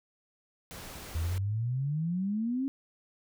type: noise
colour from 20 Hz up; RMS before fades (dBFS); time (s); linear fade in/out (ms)
pink; -44; 0.71-1.38; 0
type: exponential sweep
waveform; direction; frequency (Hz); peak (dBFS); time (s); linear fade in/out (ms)
sine; up; 78.2 to 277.2; -28; 1.15-2.68; 0
effects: none